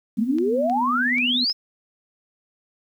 sine tone with tremolo, 246.9 Hz, B3, in tune, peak -23 dBFS, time 0.17-1.45 s, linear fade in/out 10 ms, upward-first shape sine, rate 17 Hz, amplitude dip 35%
sine exponential sweep, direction up, 196 to 5370 Hz, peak -19 dBFS, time 0.17-1.53 s, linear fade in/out 20 ms
clicks, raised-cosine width 0.2 ms, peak -22 dBFS, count 4, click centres 0.385 / 0.698 / 1.183 / 1.498 s
effects 9-bit

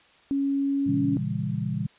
sine tone with pitch glide, 277.2 to 278.8 Hz, C#4 to C#4, 0 to +10 cents, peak -22 dBFS, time 0.31-1.17 s, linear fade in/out 0 ms, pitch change +10 cents, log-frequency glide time 0.61-0.97 s
sine chord, A# diminished seventh, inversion none, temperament equal with one note detuned, 116.54 / 138.59 / 164.81 / 200.8 Hz, A#2 / C#3 / E3 / G3, 0 / 0 / 0 / +42 cents, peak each -31 dBFS, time 0.86-1.87 s, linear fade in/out 10 ms
effects white hiss -57 dBFS RMS until 1.98 s + resampled to 8000 Hz

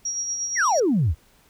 sine tone with tremolo, 5670 Hz, F8, 25 cents sharp, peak -23 dBFS, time 0.05-0.8 s, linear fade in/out 5 ms, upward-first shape sine, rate 8.5 Hz, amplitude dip 40%
sine exponential sweep, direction down, 2217 to 65.41 Hz, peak -16 dBFS, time 0.55-1.15 s, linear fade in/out 50 ms
effects tanh soft clip ceiling -13 dBFS + pink hiss -58 dBFS RMS until 1.49 s

